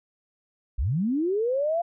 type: linear sweep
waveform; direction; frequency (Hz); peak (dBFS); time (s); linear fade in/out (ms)
sine; up; 44.35 to 700; -22; 0.78-1.82; 10
effects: none